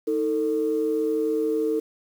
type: tone pair together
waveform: sine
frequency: 315.8 / 446.6 Hz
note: D#4 / A4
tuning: +26 / +26 cents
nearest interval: tritone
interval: 600 cents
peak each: -25 / -22 dBFS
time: 0.07-1.8 s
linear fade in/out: 10 ms
effects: tanh soft clip ceiling -14 dBFS + 8-bit